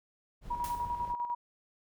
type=noise; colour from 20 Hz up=brown; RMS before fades=-45 dBFS; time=0.41-1.15 s; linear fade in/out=50 ms
type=tone with tremolo; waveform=sine; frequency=960 Hz; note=B5; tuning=49 cents flat; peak=-30 dBFS; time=0.5-1.35 s; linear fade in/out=10 ms; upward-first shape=square; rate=10 Hz; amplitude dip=55%
type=noise with exponential decay; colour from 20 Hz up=white; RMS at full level=-42 dBFS; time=0.64-1 s; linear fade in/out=2 ms; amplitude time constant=77 ms
type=clicks; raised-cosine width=2 ms; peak=-37 dBFS; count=2; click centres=1.078 / 1.139 s
effects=none